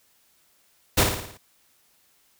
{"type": "noise with echo", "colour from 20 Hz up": "pink", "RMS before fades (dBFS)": -18, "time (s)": [0.97, 1.04], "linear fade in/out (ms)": 10, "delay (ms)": 56, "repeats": 6, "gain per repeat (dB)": -5, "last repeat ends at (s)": 1.376, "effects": ["white hiss -63 dBFS RMS until 2.39 s"]}